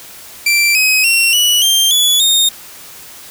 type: tone with pitch steps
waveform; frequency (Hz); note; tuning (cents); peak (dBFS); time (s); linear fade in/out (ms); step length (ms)
sawtooth; 2349 / 2532 / 2730 / 2943 / 3172 / 3419 / 3686; D7 / D#7 / F7 / F#7 / G7 / G#7 / A#7; 0 / +30 / -40 / -10 / +20 / +50 / -20; -6; 0.46-2.49; 5; 290
effects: white hiss -35 dBFS RMS until 3.3 s